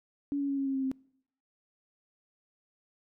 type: tone with pitch steps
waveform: sine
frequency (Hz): 283.8 / 280.4 / 277 / 273.7 / 270.4 / 267.1 / 263.9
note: C#4 / C#4 / C#4 / C#4 / C#4 / C4 / C4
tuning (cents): +41 / +20 / -1 / -22 / -43 / +36 / +15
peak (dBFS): -28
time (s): 0.32-0.915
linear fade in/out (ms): 0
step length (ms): 85
effects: noise-tail reverb RT60 0.7 s tail -25 dB re dry